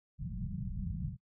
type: low-pass noise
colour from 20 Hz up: white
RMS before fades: -38 dBFS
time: 0.18-1.17 s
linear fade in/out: 50 ms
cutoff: 200 Hz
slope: 96 dB/octave
effects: noise-tail reverb RT60 0.1 s tail -23 dB re dry